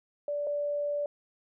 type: tone pair in turn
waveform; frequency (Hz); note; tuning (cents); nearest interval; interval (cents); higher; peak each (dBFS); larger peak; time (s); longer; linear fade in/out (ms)
sine; 582 / 582; D5 / D5; -16 / -16; unison; 0; neither; -29 / -28; second; 0.28-0.47 / 0.47-1.06; second; 2
effects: none